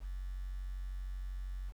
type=tone; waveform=triangle; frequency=46.41 Hz; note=F#1; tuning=6 cents sharp; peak=-34 dBFS; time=0-1.73 s; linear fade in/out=50 ms; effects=tanh soft clip ceiling -35 dBFS + 10-bit